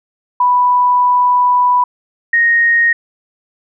sine tone pair in turn, 987.8 / 1864.7 Hz, B5 / A#6, 0 / 0 cents, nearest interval major seventh, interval 1100 cents, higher second, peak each -8 dBFS, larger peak neither, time 0.4-1.84 / 2.33-2.93 s, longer first, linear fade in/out 5 ms, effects none

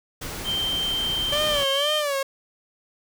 pink noise, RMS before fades -33 dBFS, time 0.21-1.64 s, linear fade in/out 10 ms
sine tone, 3136 Hz, G7, in tune, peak -23 dBFS, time 0.44-2.03 s, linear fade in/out 50 ms
sawtooth tone with vibrato, 576 Hz, D5, 34 cents flat, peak -19 dBFS, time 1.32-2.23 s, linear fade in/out 5 ms, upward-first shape sine, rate 2 Hz, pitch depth 100 cents each way
effects none

